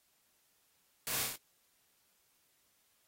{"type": "noise with echo", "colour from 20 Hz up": "white", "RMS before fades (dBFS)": -38, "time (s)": [1.07, 1.23], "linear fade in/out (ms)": 0, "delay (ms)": 32, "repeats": 4, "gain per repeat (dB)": -2, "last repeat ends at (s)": 1.358, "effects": ["white hiss -73 dBFS RMS until 3.07 s", "AAC 48 kbps"]}